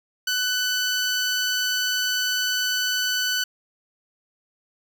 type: tone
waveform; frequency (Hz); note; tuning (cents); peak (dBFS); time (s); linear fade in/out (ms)
15% pulse; 1497; F#6; +20; -15; 0.27-3.44; 5
effects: none